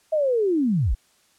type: linear sweep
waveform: sine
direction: down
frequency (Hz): 644 to 33.48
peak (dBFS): -18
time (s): 0.12-0.95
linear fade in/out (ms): 10
effects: white hiss -61 dBFS RMS until 1.38 s + low-pass 10000 Hz 12 dB/octave